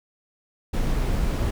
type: noise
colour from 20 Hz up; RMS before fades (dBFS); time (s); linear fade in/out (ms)
brown; -23; 0.73-1.51; 10
effects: none